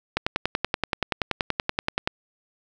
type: click train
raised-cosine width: 0.3 ms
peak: -6 dBFS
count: 21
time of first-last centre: 0.17-2.075 s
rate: 10.5 Hz
effects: none